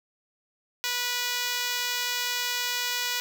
5% pulse tone with high-pass filter, 489.4 Hz, B4, 16 cents flat, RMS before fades -29 dBFS, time 0.84-3.2 s, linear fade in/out 0 ms, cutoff 990 Hz, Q 0.64, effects 9-bit

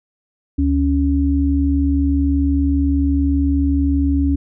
sine tone pair together, 73.42 / 278.4 Hz, D2 / C#4, 0 / +8 cents, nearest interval octave + major seventh, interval 2308 cents, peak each -16 dBFS, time 0.58-4.36 s, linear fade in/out 10 ms, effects none

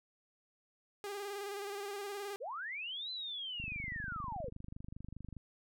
sawtooth tone with vibrato, 403.1 Hz, G4, 48 cents sharp, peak -36 dBFS, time 1.04-2.36 s, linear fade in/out 0 ms, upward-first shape square, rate 19 Hz, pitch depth 37 cents each way
sine linear two-way sweep, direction up then down, 406.6 to 4071 to 423.7 Hz, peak -39 dBFS, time 2.4-4.5 s, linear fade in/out 20 ms, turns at 3.11 s
click train, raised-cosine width 5 ms, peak -34 dBFS, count 45, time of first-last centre 3.6-5.367 s, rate 24.9 Hz
effects none

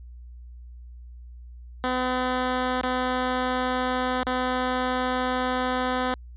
10% pulse tone with dropouts, 253.6 Hz, B3, 46 cents sharp, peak -15 dBFS, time 1.84-6.14 s, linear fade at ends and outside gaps 0 ms, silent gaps 2.813-2.834 / 4.233-4.268 s, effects added 60 Hz sine -40 dBFS peak until 6.36 s + resampled to 8000 Hz

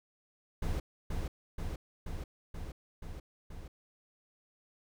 brown noise with echo, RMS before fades -33 dBFS, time 0.62-0.8 s, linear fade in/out 5 ms, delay 480 ms, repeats 6, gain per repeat -2 dB, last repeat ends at 3.68 s, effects none

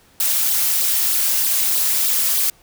blue noise with flanger, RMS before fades -18 dBFS, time 0.2-2.5 s, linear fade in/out 2 ms, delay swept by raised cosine 0.21 to 5.61 ms, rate 3.2 Hz, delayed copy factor +0.65, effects pink hiss -53 dBFS RMS until 2.62 s

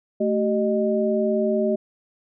sine tone cluster, 220.5 / 384.2 / 615 Hz, A3 / G4 / D#5, +4 / -35 / -20 cents, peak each -23 dBFS, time 0.2-1.76 s, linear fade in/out 10 ms, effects none

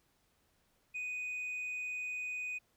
sine tone, 2489 Hz, D#7, in tune, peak -34 dBFS, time 0.94-2.59 s, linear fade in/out 20 ms, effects tanh soft clip ceiling -36 dBFS + pink hiss -74 dBFS RMS until 2.76 s

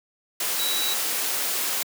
sine tone in noise, 3900 Hz, B7, 23 cents flat, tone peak -26 dBFS, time 0.59-0.94 s, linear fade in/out 5 ms, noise white, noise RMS -26 dBFS, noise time 0.4-1.83 s, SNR -3 dB, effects high-pass 300 Hz 12 dB/octave

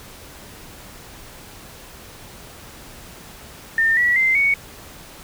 sine tone with pitch steps, 1810 / 1939.9 / 2079 / 2228 Hz, A6 / B6 / C7 / C#7, +48 / -32 / -12 / +8 cents, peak -14 dBFS, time 3.78-4.54 s, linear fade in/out 2 ms, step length 190 ms, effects pink hiss -41 dBFS RMS until 5.23 s

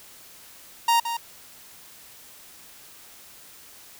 45% pulse tone with echo, 932.3 Hz, A#5, in tune, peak -17 dBFS, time 0.88-1 s, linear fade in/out 5 ms, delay 170 ms, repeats 1, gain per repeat -9 dB, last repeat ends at 1.17 s, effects white hiss -48 dBFS RMS until 3.99 s

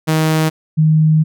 sawtooth / sine tone pair in turn, 157.7 / 156.25 Hz, D#3 / D#3, +24 / +8 cents, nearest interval unison, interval 16 cents, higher first, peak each -8 dBFS, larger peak neither, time 0.07-0.5 / 0.77-1.24 s, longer second, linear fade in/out 20 ms, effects none

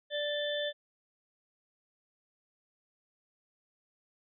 harmonic tone with a mistuned harmonic, 587.3 Hz, D5, in tune, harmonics 1 / 3 / 5 / 6, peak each -33 / -39 / -43 / -37 dBFS, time 0.1-0.73 s, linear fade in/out 50 ms, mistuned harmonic 5, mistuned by +85 cents, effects none

